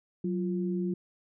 sine tone pair together, 185 / 348.6 Hz, F#3 / F4, 0 / -3 cents, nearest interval major seventh, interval 1097 cents, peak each -29 / -33 dBFS, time 0.24-0.94 s, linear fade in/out 5 ms, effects none

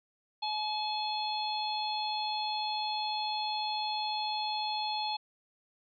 harmonic tone, 854 Hz, G#5, 48 cents sharp, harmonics 1 / 3 / 4 / 5, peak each -33 / -43 / -39 / -37 dBFS, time 0.42-5.17 s, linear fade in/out 10 ms, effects none

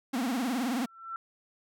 45% pulse tone with vibrato, 249.5 Hz, B3, 18 cents sharp, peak -28 dBFS, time 0.13-0.86 s, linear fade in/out 10 ms, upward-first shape triangle, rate 19 Hz, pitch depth 210 cents each way
sine tone with exponential growth, 1343 Hz, E6, 32 cents sharp, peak -32 dBFS, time 0.7-1.16 s, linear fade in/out 1 ms, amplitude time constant 98 ms
effects none

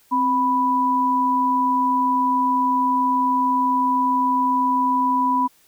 sine tone pair together, 261.6 / 987.8 Hz, C4 / B5, 0 / 0 cents, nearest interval octave + major seventh, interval 2300 cents, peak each -23 / -17 dBFS, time 0.11-5.48 s, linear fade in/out 20 ms, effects white hiss -57 dBFS RMS until 5.67 s

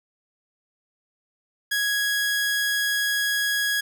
sawtooth tone, 1661.2 Hz, G#6, in tune, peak -18 dBFS, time 1.71-3.81 s, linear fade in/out 10 ms, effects none

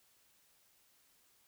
silence, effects white hiss -70 dBFS RMS until 1.47 s

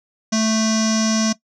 square tone with low-pass filter, 220 Hz, A3, in tune, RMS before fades -18 dBFS, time 0.32-1.33 s, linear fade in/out 10 ms, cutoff 5900 Hz, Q 9.4, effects noise-tail reverb RT60 0.1 s tail -18 dB re dry

